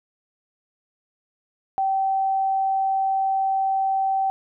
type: tone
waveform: sine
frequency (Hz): 773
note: G5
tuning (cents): -24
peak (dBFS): -19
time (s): 1.78-4.3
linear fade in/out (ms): 0
effects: none